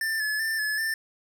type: tone with vibrato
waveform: square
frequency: 1749 Hz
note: A6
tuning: 11 cents flat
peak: -26 dBFS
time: 0.01-0.94 s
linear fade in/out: 2 ms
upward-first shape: square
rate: 2.6 Hz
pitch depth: 33 cents each way
effects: none